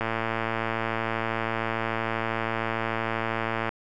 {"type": "click train", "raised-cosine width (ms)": 0.5, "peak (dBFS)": -12, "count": 417, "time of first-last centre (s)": [0.01, 3.691], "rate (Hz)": 113, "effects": []}